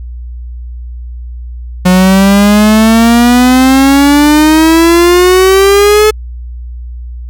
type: exponential sweep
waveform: 45% pulse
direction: up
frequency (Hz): 180.6 to 432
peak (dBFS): -3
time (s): 1.85-6.11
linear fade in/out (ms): 10
effects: added 60 Hz sine -20 dBFS peak until 7.29 s